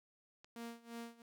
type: click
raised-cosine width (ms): 0.2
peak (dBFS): -39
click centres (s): 0.445
type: tone with tremolo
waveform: sawtooth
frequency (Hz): 233.1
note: A#3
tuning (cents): 0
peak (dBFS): -40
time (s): 0.56-1.22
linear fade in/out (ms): 2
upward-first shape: sine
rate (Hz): 2.9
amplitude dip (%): 90
effects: none